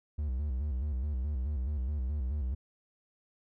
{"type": "tone with vibrato", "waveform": "triangle", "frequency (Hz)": 68.5, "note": "C#2", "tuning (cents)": -20, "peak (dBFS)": -28, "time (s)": [0.18, 2.55], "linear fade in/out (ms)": 10, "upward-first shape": "square", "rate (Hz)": 4.7, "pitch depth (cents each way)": 140, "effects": []}